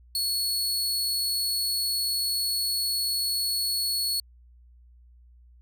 sawtooth tone, 4381 Hz, C#8, 21 cents flat, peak -22 dBFS, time 0.15-4.2 s, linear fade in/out 2 ms, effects added 60 Hz sine -51 dBFS peak until 5.61 s

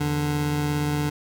25% pulse tone pair together, 82.4 / 147.67 Hz, E2 / D3, 0 / +10 cents, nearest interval minor seventh, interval 1010 cents, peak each -29 / -19 dBFS, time 0-1.1 s, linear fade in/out 10 ms, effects none

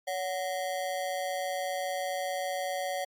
square ring-modulated tone, 652 Hz, E5, 19 cents flat, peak -28 dBFS, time 0.07-3.05 s, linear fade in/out 10 ms, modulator 87.5 Hz, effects MP3 96 kbps

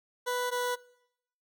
20% pulse tone pair in turn, 493.9 / 492.1 Hz, B4 / B4, 0 / -6 cents, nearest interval unison, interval 6 cents, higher first, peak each -24 dBFS, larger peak neither, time 0.26-0.51 / 0.51-0.76 s, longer neither, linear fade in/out 20 ms, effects noise-tail reverb RT60 0.8 s tail -22 dB re dry

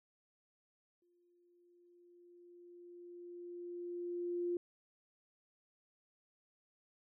sine tone with exponential growth, 350 Hz, F4, 4 cents sharp, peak -33 dBFS, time 1.02-4.57 s, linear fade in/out 2 ms, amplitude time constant 770 ms, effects none

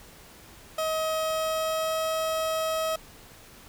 30% pulse tone with pitch glide, 634 to 639.1 Hz, D#5 to D#5, +32 to +46 cents, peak -23 dBFS, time 0.78-2.96 s, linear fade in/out 5 ms, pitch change +14 cents, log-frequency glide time 1.15-2 s, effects pink hiss -50 dBFS RMS until 3.68 s

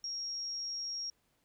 sine tone, 5588 Hz, F8, in tune, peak -36 dBFS, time 0.04-1.1 s, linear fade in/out 2 ms, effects pink hiss -75 dBFS RMS until 1.44 s

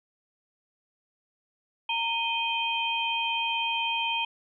sine tone cluster, 921 / 2496 / 3148 Hz, A#5 / D#7 / G7, -21 / +5 / +7 cents, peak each -30 dBFS, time 1.89-4.25 s, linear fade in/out 5 ms, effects none

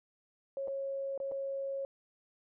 sine tone with dropouts, 547 Hz, C#5, 23 cents flat, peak -34 dBFS, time 0.57-1.85 s, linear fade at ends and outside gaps 1 ms, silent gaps 0.675-0.681 / 1.177-1.201 / 1.314-1.319 s, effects none

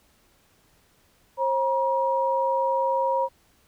sine tone pair together, 535 / 954.5 Hz, C5 / A#5, +38 / +41 cents, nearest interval minor seventh, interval 1003 cents, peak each -24 / -23 dBFS, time 1.37-3.29 s, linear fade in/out 50 ms, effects pink hiss -62 dBFS RMS until 3.67 s

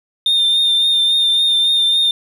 sine tone with vibrato, 3624 Hz, A#7, 50 cents flat, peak -9 dBFS, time 0.26-2.11 s, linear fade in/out 2 ms, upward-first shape triangle, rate 3.6 Hz, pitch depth 30 cents each way, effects tanh soft clip ceiling -10 dBFS + 8-bit

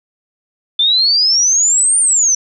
sine exponential two-way sweep, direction up then down, 3508 to 9120 to 5880 Hz, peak -9 dBFS, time 0.79-2.35 s, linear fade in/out 5 ms, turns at 1.99 s, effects none

